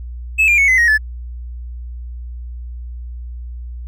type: tone with pitch steps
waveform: triangle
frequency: 2598 / 2396 / 2210 / 2038 / 1880 / 1734 Hz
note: E7 / D7 / C#7 / C7 / A#6 / A6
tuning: -26 / +34 / -6 / -46 / +14 / -26 cents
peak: -7 dBFS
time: 0.38-0.98 s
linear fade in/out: 20 ms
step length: 100 ms
effects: tanh soft clip ceiling -4 dBFS + added 60 Hz sine -26 dBFS peak until 3.87 s